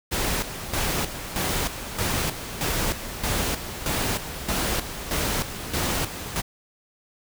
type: noise with tremolo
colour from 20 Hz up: pink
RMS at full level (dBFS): -25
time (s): 0.11-6.42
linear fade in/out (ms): 20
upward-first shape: square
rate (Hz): 1.6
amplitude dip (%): 65
effects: none